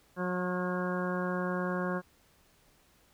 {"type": "harmonic tone with a mistuned harmonic", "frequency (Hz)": 181.1, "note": "F#3", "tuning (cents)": -37, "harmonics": [1, 2, 3, 4, 5, 6, 7, 8, 9], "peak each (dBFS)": [-33, -37, -37, -44, -46, -39, -50, -41, -42], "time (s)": [0.16, 2.02], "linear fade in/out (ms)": 50, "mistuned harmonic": 8, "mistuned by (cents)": -25, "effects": ["pink hiss -65 dBFS RMS until 3.13 s"]}